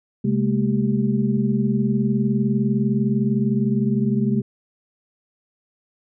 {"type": "tone cluster", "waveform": "sine", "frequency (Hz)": [132.9, 206.4, 226.2, 392], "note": ["C3", "G#3", "A3", "G4"], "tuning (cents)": [27, -10, 48, 0], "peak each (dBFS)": [-23, -20, -23, -29], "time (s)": [0.24, 4.42], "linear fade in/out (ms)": 10, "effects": []}